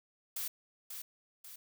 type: noise with echo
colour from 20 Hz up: blue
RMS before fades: -38 dBFS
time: 0.36-0.48 s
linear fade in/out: 5 ms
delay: 540 ms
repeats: 2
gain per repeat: -6 dB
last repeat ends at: 1.56 s
effects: none